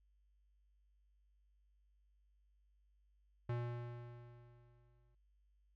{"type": "tone with exponential decay", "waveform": "square", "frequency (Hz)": 120, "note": "B2", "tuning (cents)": -49, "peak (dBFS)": -37, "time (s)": [3.49, 5.15], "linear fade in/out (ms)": 5, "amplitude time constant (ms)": 360, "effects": ["added 50 Hz sine -70 dBFS peak until 5.75 s", "low-pass 2000 Hz 12 dB/octave"]}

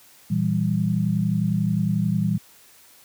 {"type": "chord", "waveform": "sine", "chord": "E diminished", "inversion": "second", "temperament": "equal", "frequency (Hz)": [116.54, 164.81, 196], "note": ["Bb2", "E3", "G3"], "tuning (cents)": [0, 0, 0], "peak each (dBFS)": [-25, -23, -23], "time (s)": [0.3, 2.38], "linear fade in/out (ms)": 10, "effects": ["white hiss -52 dBFS RMS until 3.04 s", "high-pass 60 Hz 12 dB/octave"]}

